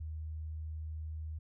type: tone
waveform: sine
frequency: 78.3 Hz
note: D#2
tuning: 11 cents sharp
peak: -38 dBFS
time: 0-1.39 s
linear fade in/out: 10 ms
effects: none